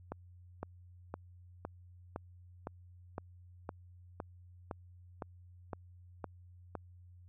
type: click train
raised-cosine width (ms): 1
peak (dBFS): -25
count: 14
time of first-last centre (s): 0.12-6.753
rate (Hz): 1.96
effects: added 89 Hz sine -54 dBFS peak until 7.28 s